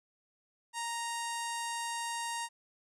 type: tone with low-pass filter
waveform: sawtooth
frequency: 932.3 Hz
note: A#5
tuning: in tune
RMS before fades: -37 dBFS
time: 0.73-2.49 s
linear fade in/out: 50 ms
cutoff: 8900 Hz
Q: 2.7
effects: none